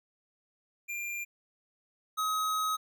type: tone pair in turn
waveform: square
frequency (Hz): 2389 / 1268.6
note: D7 / D#6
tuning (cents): +29 / +33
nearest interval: major seventh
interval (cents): 1096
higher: first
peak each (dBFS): -35 / -29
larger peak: second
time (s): 0.88-1.25 / 2.17-2.77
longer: second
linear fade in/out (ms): 20
effects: none